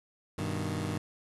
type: chord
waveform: 20% pulse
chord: G augmented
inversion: none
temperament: equal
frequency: 98 / 123.47 / 155.56 Hz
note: G2 / B2 / D#3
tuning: 0 / 0 / 0 cents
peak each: -30 / -34 / -31 dBFS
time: 0.38-0.98 s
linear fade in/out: 5 ms
effects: resampled to 24000 Hz + 9-bit